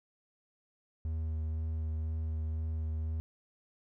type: tone with vibrato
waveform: triangle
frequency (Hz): 79.2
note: D#2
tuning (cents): +31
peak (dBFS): -30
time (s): 1.05-3.2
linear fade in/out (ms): 0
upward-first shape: sine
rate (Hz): 2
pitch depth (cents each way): 13
effects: none